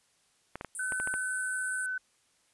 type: clicks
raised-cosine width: 0.5 ms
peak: -22 dBFS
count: 7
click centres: 0.556 / 0.611 / 0.647 / 0.922 / 1 / 1.074 / 1.14 s
type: band-pass noise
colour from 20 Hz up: white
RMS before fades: -40 dBFS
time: 0.75-1.86 s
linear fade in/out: 0 ms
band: 8400 to 10000 Hz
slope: 96 dB/octave
type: tone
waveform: sine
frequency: 1512 Hz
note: F#6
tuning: 37 cents sharp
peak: -31 dBFS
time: 0.79-1.98 s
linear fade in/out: 5 ms
effects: white hiss -69 dBFS RMS until 2.53 s + resampled to 24000 Hz